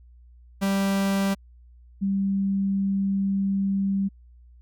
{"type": "tone pair in turn", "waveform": ["45% pulse", "sine"], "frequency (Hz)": [196, 196], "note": ["G3", "G3"], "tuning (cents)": [0, 0], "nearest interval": "unison", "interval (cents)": 0, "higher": "neither", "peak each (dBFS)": -21, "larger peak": "neither", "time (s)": [[0.61, 1.35], [2.01, 4.09]], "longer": "second", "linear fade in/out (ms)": 20, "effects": ["added 60 Hz sine -48 dBFS peak until 4.61 s"]}